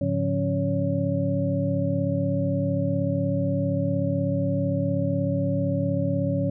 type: tone cluster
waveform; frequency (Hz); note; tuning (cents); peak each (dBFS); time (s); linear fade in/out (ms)
sine; 105.4 / 142.3 / 178.2 / 276.3 / 562; G#2 / C#3 / F3 / C#4 / C#5; +26 / +46 / +35 / -6 / +24; -28; 0.01-6.5; 5
effects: none

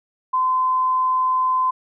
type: tone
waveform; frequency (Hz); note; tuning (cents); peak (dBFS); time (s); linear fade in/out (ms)
sine; 1027; C6; -33; -16; 0.33-1.71; 10
effects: none

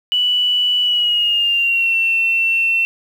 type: tone with pitch glide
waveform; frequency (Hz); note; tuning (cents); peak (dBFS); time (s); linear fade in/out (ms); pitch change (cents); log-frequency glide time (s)
sine; 2960 to 2699; F#7 to E7; 0 to +40; -13; 0.12-2.85; 0; -160; 0.82-1.97
effects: 7-bit

